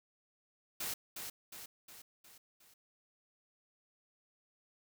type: noise with echo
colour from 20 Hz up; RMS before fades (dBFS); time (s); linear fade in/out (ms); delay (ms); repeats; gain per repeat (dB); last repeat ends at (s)
white; -39; 0.8-0.94; 5; 360; 5; -5; 2.74
effects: none